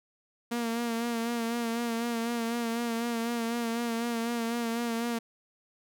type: tone with vibrato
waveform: sawtooth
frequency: 233.1 Hz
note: A#3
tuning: in tune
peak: -25 dBFS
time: 0.51-5.19 s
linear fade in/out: 10 ms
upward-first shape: sine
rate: 4 Hz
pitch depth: 39 cents each way
effects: none